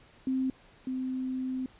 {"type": "tone pair in turn", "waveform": "sine", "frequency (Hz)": [261.6, 258.6], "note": ["C4", "C4"], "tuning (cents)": [0, -20], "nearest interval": "unison", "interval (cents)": 20, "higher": "first", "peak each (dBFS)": [-26, -30], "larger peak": "first", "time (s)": [[0.27, 0.5], [0.87, 1.66]], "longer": "second", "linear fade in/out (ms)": 2, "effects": ["pink hiss -58 dBFS RMS until 1.79 s", "resampled to 8000 Hz"]}